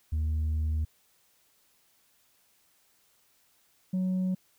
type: tone pair in turn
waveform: sine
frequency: 77.78 / 185.35 Hz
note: D#2 / F#3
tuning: 0 / +3 cents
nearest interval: octave + minor third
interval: 1503 cents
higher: second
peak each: -23 dBFS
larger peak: neither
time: 0.12-0.85 / 3.93-4.35 s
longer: first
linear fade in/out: 10 ms
effects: tanh soft clip ceiling -25 dBFS + white hiss -67 dBFS RMS until 4.58 s